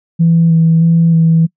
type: tone with vibrato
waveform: sine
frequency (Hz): 164.81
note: E3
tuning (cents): 0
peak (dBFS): -5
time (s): 0.19-1.47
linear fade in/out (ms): 20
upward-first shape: square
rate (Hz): 1.6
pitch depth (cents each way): 15
effects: noise-tail reverb RT60 0.1 s tail -26 dB re dry + tanh soft clip ceiling -1 dBFS